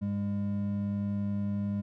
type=tone pair together; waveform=triangle; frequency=101.3 / 202.4 Hz; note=G#2 / G#3; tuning=-43 / -44 cents; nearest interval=octave; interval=1199 cents; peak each=-32 / -28 dBFS; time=0.01-1.82 s; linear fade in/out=20 ms; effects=none